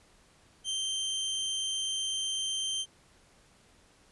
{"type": "tone", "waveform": "sawtooth", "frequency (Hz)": 3136, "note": "G7", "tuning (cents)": 0, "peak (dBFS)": -27, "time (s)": [0.64, 2.86], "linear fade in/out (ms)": 50, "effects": ["pink hiss -62 dBFS RMS until 4.11 s", "resampled to 24000 Hz"]}